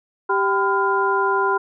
sine tone cluster, 391.5 / 780 / 1009 / 1406 Hz, G4 / G5 / B5 / F6, -2 / -9 / +37 / +11 cents, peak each -21 / -26 / -20 / -23 dBFS, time 0.29-1.58 s, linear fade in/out 10 ms, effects none

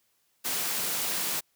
white high-pass noise, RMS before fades -30 dBFS, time 0.44-1.41 s, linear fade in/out 20 ms, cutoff 130 Hz, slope 48 dB/octave, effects white hiss -71 dBFS RMS until 1.55 s + high-pass 60 Hz 12 dB/octave

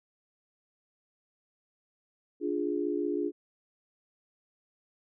sine chord, D diminished, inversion none, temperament equal, 293.7 / 349.2 / 415.3 Hz, D4 / F4 / Ab4, 0 / 0 / 0 cents, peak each -32 / -32 / -33 dBFS, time 2.4-3.32 s, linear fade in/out 50 ms, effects none

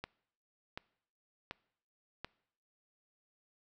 click train, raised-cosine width 0.3 ms, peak -24 dBFS, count 4, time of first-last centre 0.04-2.246 s, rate 1.36 Hz, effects noise-tail reverb RT60 0.7 s tail -23 dB re dry

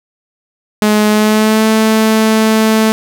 sawtooth tone with pitch glide, 211.7 to 219.5 Hz, G#3 to A3, +33 to -4 cents, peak -4 dBFS, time 0.82-2.92 s, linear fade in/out 0 ms, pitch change +63 cents, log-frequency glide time 1.09-1.66 s, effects none

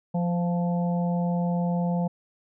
harmonic tone with a mistuned harmonic, 174.61 Hz, F3, in tune, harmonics 1 / 3 / 4 / 5, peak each -23 / -33 / -35 / -37 dBFS, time 0.14-2.08 s, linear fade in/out 10 ms, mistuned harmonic 3, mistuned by -21 cents, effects none

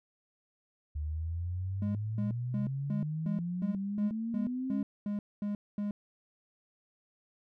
sine exponential sweep, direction up, 73.42 to 277.2 Hz, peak -32 dBFS, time 0.95-4.83 s, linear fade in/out 10 ms
triangle tone bursts, 205.6 Hz, G#3, 17 cents flat, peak -29 dBFS, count 12, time 1.82-5.91 s, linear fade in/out 2 ms, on 130 ms, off 230 ms
effects none

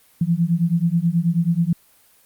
sine beating tone pair, 164.81 / 174.11 Hz, E3 / F3, 0 / -5 cents, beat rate 9.3 Hz, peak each -19 dBFS, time 0.21-1.73 s, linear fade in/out 5 ms, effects white hiss -55 dBFS RMS until 2.25 s + Opus 32 kbps

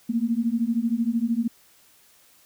sine beating tone pair, 225.4 / 238.4 Hz, A3 / A#3, +42 / +39 cents, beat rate 13 Hz, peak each -24 dBFS, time 0.09-1.48 s, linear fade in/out 10 ms, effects white hiss -57 dBFS RMS until 2.45 s

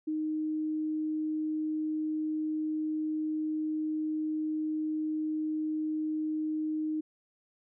sine tone, 310 Hz, D#4, 6 cents flat, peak -29 dBFS, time 0.07-7.01 s, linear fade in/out 10 ms, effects none

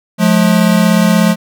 square tone pair together, 177.18 / 213.8 Hz, F3 / A3, +25 / -49 cents, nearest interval minor third, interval 326 cents, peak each -11 dBFS, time 0.18-1.36 s, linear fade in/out 50 ms, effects none

